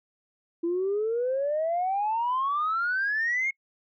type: exponential sweep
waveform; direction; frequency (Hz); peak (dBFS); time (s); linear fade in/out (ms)
sine; up; 332.8 to 2185; -23; 0.63-3.51; 10
effects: noise-tail reverb RT60 0.1 s tail -26 dB re dry + tanh soft clip ceiling -20 dBFS